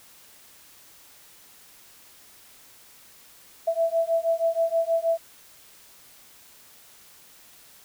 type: beating tone pair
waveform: sine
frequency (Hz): 659.3 / 665.6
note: E5 / E5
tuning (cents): 0 / +17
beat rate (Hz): 6.3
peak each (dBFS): -24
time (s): 3.67-5.18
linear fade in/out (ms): 10
effects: white hiss -52 dBFS RMS until 7.84 s